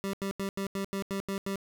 25% pulse tone bursts, 196 Hz, G3, in tune, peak -27 dBFS, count 9, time 0.04-1.557 s, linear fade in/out 0 ms, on 93 ms, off 85 ms, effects none

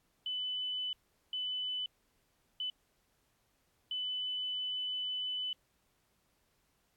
sine tone bursts at uneven times, 3002 Hz, F#7, 24 cents sharp, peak -34 dBFS, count 4, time 0.26-0.93 / 1.33-1.86 / 2.6-2.7 / 3.91-5.53 s, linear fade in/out 2 ms, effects pink hiss -75 dBFS RMS until 6.96 s + AAC 64 kbps

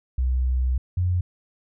sine tone pair in turn, 63.4 / 89.66 Hz, B1 / F2, +46 / +46 cents, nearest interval tritone, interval 600 cents, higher second, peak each -19 dBFS, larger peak neither, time 0.18-0.78 / 0.97-1.21 s, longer first, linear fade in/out 5 ms, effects none

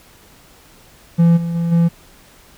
triangle tone with level steps, 168.9 Hz, E3, 42 cents sharp, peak -6 / -17 / -14 / -8 dBFS, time 1.18-1.89 s, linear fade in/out 20 ms, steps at 1.36 / 1.54 / 1.71 s, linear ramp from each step 20 ms, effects pink hiss -47 dBFS RMS until 2.57 s

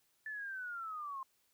sine linear sweep, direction down, 1760 to 1046 Hz, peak -40 dBFS, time 0.26-1.23 s, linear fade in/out 2 ms, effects white hiss -75 dBFS RMS until 1.53 s

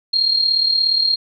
sine tone with amplitude modulation, 4227 Hz, C8, 17 cents sharp, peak -11 dBFS, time 0.13-1.16 s, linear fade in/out 10 ms, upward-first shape sine, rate 37 Hz, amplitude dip 60%, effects none

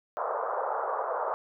pink band-pass noise, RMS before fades -31 dBFS, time 0.17-1.34 s, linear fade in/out 0 ms, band 480 to 1300 Hz, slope 48 dB/octave, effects none

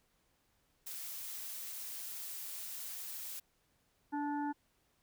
blue noise, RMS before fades -44 dBFS, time 0.86-3.4 s, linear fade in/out 10 ms
harmonic tone, 291.2 Hz, D4, 15 cents flat, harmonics 1 / 3 / 5 / 6, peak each -36 / -38 / -49 / -54 dBFS, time 4.12-4.53 s, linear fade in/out 20 ms
effects pink hiss -75 dBFS RMS until 5.02 s

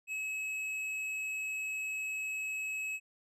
sine tone with tanh clipping, 2572 Hz, E7, 43 cents flat, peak -36 dBFS, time 0.07-3 s, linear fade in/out 50 ms, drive 9 dB, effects resampled to 32000 Hz

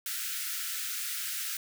white high-pass noise, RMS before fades -35 dBFS, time 0.06-1.57 s, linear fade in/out 2 ms, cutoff 1300 Hz, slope 96 dB/octave, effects none

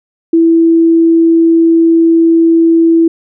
sine tone, 330.4 Hz, E4, 4 cents sharp, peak -4 dBFS, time 0.33-3.08 s, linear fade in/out 5 ms, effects none

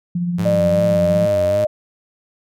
sine tone with tremolo, 174.9 Hz, F3, 3 cents sharp, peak -16 dBFS, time 0.15-1.26 s, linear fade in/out 5 ms, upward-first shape triangle, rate 16 Hz, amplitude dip 40%
sawtooth tone with vibrato, 99.2 Hz, G2, 21 cents sharp, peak -19 dBFS, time 0.38-1.65 s, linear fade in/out 10 ms, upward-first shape sine, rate 2.6 Hz, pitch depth 140 cents each way
sine tone with pitch glide, 600 to 610.5 Hz, D5 to D#5, +37 to -33 cents, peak -14 dBFS, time 0.45-1.67 s, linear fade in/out 10 ms, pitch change +30 cents, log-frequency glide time 0.73-1.42 s
effects none

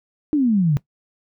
sine exponential sweep, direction down, 312.5 to 137 Hz, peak -14 dBFS, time 0.33-0.77 s, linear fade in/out 0 ms, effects noise-tail reverb RT60 0.1 s tail -19 dB re dry

